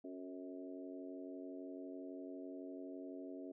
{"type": "harmonic tone with a mistuned harmonic", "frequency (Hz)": 91.9, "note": "F#2", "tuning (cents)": -11, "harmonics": [3, 4, 5, 6, 7], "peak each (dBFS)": [-48, -52, -56, -60, -55], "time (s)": [0.04, 3.52], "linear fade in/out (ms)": 5, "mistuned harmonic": 5, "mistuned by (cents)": -22, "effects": []}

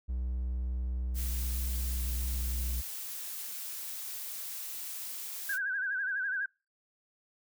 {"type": "tone", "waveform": "triangle", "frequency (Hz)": 62.1, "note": "B1", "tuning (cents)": 10, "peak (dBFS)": -29, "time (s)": [0.08, 2.82], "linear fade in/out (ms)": 20}
{"type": "noise", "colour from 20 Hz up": "blue", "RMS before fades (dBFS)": -40, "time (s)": [1.14, 5.59], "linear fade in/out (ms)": 50}
{"type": "tone with vibrato", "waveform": "sine", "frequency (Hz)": 1568, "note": "G6", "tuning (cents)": 0, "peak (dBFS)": -30, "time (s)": [5.49, 6.46], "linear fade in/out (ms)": 5, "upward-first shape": "sine", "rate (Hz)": 12, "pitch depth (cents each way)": 90}
{"effects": ["noise-tail reverb RT60 0.3 s tail -26 dB re dry"]}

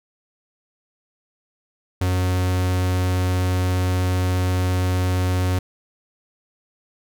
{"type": "tone", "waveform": "45% pulse", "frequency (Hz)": 91.5, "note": "F#2", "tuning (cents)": -19, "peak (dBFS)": -18, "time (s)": [2.01, 5.59], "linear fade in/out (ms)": 5, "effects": []}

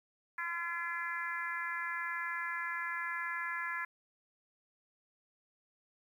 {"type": "harmonic tone", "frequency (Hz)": 340.9, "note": "F4", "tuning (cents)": -42, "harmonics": [3, 4, 5, 6, 7], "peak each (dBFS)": [-42, -43, -38, -42, -50], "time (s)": [0.38, 3.85], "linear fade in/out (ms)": 5, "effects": ["11-bit"]}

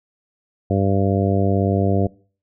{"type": "harmonic tone", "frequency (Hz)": 98, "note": "G2", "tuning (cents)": 0, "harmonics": [1, 2, 3, 4, 5, 6, 7], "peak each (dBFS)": [-19, -22, -24, -25, -26, -27, -27], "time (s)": [0.7, 2.07], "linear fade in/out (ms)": 5, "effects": ["noise-tail reverb RT60 0.4 s tail -21 dB re dry"]}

